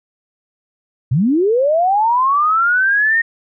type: linear sweep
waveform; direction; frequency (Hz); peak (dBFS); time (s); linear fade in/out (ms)
sine; up; 110 to 1864.7; -11; 1.11-3.22; 10
effects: none